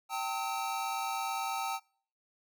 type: tone cluster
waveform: square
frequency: 782 / 900 / 1287 Hz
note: G5 / A5 / E6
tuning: -4 / +39 / -42 cents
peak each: -37 / -38 / -39 dBFS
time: 0.09-1.8 s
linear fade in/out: 50 ms
effects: noise-tail reverb RT60 0.5 s tail -24 dB re dry